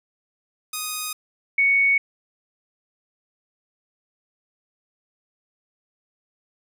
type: tone pair in turn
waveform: 5% pulse / sine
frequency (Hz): 1244.5 / 2224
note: D#6 / C#7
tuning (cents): 0 / +5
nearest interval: minor seventh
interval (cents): 1005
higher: second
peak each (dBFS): -15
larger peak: neither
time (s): 0.73-1.13 / 1.58-1.98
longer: neither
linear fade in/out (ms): 5
effects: none